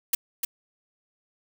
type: noise with echo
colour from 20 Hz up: blue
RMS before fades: -21 dBFS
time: 0.13-0.15 s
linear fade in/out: 5 ms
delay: 300 ms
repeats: 1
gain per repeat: -5 dB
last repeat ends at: 0.45 s
effects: none